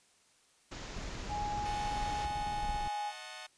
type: low-pass noise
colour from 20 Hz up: pink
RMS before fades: -45 dBFS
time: 0.71-2.26 s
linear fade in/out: 10 ms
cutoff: 7300 Hz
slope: 96 dB/octave
type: noise with tremolo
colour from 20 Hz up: brown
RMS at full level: -40 dBFS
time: 0.96-2.88 s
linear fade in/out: 5 ms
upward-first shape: square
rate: 18 Hz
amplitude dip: 35%
type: tone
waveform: sine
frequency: 830.6 Hz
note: G#5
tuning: in tune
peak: -34 dBFS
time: 1.28-3.13 s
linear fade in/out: 50 ms
type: chord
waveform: 10% pulse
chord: D# diminished seventh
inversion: none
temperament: equal with one note detuned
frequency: 622.3 / 740 / 880 / 1072.8 Hz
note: D#5 / F#5 / A5 / C6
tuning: 0 / 0 / 0 / +43 cents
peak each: -42 / -40 / -41 / -45 dBFS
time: 1.65-3.47 s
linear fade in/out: 10 ms
effects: white hiss -67 dBFS RMS until 3.57 s + resampled to 22050 Hz